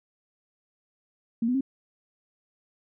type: tone with pitch steps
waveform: sine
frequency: 230.1 / 249.3 / 268.9 Hz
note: A#3 / B3 / C4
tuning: -22 / +16 / +47 cents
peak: -22 dBFS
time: 1.42-1.609 s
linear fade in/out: 5 ms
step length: 63 ms
effects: none